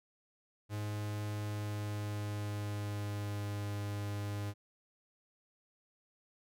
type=tone with pitch glide; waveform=45% pulse; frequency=104.7 to 102.55 Hz; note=G#2 to G#2; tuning=+15 to -21 cents; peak=-36 dBFS; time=0.69-4.54 s; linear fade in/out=50 ms; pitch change=-36 cents; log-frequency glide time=1.44-3.68 s; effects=none